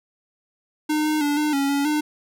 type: tone with pitch steps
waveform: square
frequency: 304.8 / 306.8 / 290.7 / 301.5 / 277.6 / 281.8 / 301.6 Hz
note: D#4 / D#4 / D4 / D4 / C#4 / C#4 / D4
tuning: -36 / -24 / -18 / +46 / +3 / +29 / +46 cents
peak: -20 dBFS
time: 0.89-2.01 s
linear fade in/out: 10 ms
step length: 160 ms
effects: none